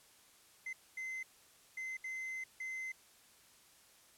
triangle tone bursts at uneven times, 2060 Hz, C7, 28 cents flat, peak -38 dBFS, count 5, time 0.66-0.73 / 0.97-1.23 / 1.77-1.97 / 2.04-2.44 / 2.6-2.92 s, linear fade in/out 5 ms, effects white hiss -64 dBFS RMS until 4.17 s + low-pass 12000 Hz 12 dB/octave

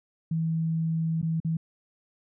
sine tone with dropouts, 162.4 Hz, E3, 26 cents flat, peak -24 dBFS, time 0.31-1.57 s, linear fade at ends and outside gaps 5 ms, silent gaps 1.216-1.227 / 1.402-1.447 s, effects none

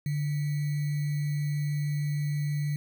sine tone with sample-and-hold, 146.83 Hz, D3, in tune, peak -26 dBFS, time 0.06-2.76 s, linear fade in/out 2 ms, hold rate 2100 Hz, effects none

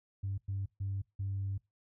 sine tone bursts at uneven times, 98 Hz, G2, in tune, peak -32 dBFS, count 4, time 0.23-0.38 / 0.48-0.66 / 0.8-1.02 / 1.19-1.58 s, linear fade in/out 10 ms, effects noise-tail reverb RT60 0.2 s tail -22 dB re dry + tanh soft clip ceiling -29 dBFS

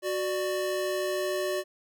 square tone pair together, 370 / 592.3 Hz, F#4 / D5, 0 / +15 cents, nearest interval minor sixth, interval 815 cents, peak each -31 / -31 dBFS, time 0.02-1.64 s, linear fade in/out 50 ms, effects none

